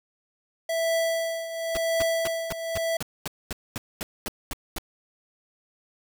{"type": "tone with tremolo", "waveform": "square", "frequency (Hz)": 659.3, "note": "E5", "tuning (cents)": 0, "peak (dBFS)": -22, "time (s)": [0.69, 2.97], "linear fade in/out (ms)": 5, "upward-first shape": "triangle", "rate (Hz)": 0.94, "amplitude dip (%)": 75}
{"type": "noise bursts", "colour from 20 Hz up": "pink", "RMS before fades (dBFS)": -31, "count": 13, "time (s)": [1.75, 4.783], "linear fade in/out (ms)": 0, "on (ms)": 21, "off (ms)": 230}
{"effects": []}